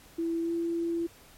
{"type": "tone with pitch glide", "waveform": "sine", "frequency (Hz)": [332.4, 336.8], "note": ["E4", "E4"], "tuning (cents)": [15, 37], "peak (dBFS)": -27, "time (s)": [0.18, 1.07], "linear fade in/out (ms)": 10, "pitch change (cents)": 22, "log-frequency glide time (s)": [0.42, 0.51], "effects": ["pink hiss -55 dBFS RMS until 1.37 s", "MP3 64 kbps"]}